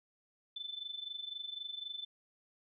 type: tone with amplitude modulation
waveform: sine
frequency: 3520 Hz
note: A7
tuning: in tune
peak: -37 dBFS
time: 0.56-2.05 s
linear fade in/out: 5 ms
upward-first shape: sine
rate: 23.9 Hz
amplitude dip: 80%
effects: none